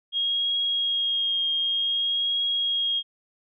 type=tone with vibrato; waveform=sine; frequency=3262 Hz; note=G#7; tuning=32 cents flat; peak=-22 dBFS; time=0.12-3.03 s; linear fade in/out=50 ms; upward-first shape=triangle; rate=0.54 Hz; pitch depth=18 cents each way; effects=none